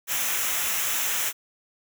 white noise with comb filter, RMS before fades -26 dBFS, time 0.07-1.33 s, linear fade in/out 50 ms, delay 0.22 ms, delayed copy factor -0.65, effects none

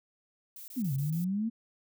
violet noise bursts, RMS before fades -46 dBFS, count 5, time 0.56-1.244 s, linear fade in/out 2 ms, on 120 ms, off 21 ms
sine exponential two-way sweep, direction down then up, 277.2 to 130.6 to 234.1 Hz, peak -28 dBFS, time 0.76-1.5 s, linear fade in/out 20 ms, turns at 0.93 s
effects none

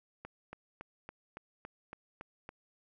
click train, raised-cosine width 0.5 ms, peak -29 dBFS, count 9, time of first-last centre 0.25-2.491 s, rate 3.57 Hz, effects none

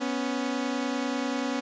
sawtooth tone pair together, 247 / 277.2 Hz, B3 / C#4, 0 / 0 cents, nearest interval major second, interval 200 cents, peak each -26 / -26 dBFS, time 0-1.61 s, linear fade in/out 20 ms, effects resampled to 16000 Hz

